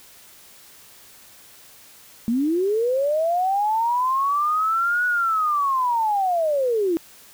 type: linear two-way sweep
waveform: sine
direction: up then down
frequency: 220.2 to 1475 to 318.7 Hz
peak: -18 dBFS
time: 2.28-6.97 s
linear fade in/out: 0 ms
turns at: 5.06 s
effects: white hiss -48 dBFS RMS until 7.33 s